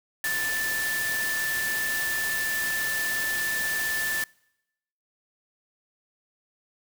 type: tone in noise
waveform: sine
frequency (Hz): 1760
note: A6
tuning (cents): 0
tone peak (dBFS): -26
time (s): 0.24-4.24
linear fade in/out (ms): 2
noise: white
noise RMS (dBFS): -32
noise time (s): 0.24-4.24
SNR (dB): +3
effects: noise-tail reverb RT60 0.9 s tail -26 dB re dry